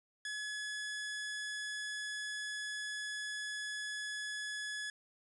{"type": "tone", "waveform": "sawtooth", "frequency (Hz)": 1698, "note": "G#6", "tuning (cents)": 38, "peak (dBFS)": -35, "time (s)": [0.25, 4.9], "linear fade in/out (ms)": 2, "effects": ["resampled to 24000 Hz"]}